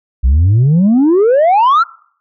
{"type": "exponential sweep", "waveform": "sine", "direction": "up", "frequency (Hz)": [58.6, 1418], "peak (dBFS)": -4, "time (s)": [0.23, 1.84], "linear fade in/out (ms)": 20, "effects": ["noise-tail reverb RT60 0.6 s tail -24 dB re dry", "tanh soft clip ceiling -5 dBFS"]}